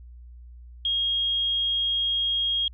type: tone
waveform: sine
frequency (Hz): 3260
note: G#7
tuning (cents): -33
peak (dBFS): -22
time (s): 0.85-2.68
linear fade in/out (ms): 2
effects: added 60 Hz sine -42 dBFS peak until 2.73 s